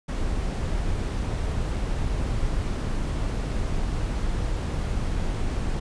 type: noise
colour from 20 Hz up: brown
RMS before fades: -26 dBFS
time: 0.08-5.8 s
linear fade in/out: 10 ms
effects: resampled to 22050 Hz